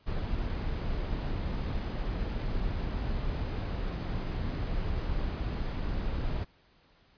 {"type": "noise", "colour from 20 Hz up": "brown", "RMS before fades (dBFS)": -32, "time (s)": [0.06, 6.45], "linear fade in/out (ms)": 20, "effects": ["pink hiss -64 dBFS RMS until 7.17 s", "resampled to 11025 Hz"]}